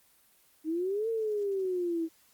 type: exponential two-way sweep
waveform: sine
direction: up then down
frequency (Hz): 306.3 to 458.6 to 321.1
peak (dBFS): -28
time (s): 0.64-2.09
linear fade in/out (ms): 50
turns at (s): 1.09
effects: white hiss -64 dBFS RMS until 2.33 s + Opus 24 kbps